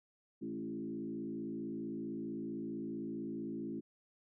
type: tone with frequency modulation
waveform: sine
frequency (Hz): 273.5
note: C#4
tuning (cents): -23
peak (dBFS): -38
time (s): 0.41-3.81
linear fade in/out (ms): 20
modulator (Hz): 55.5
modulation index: 1.5
effects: none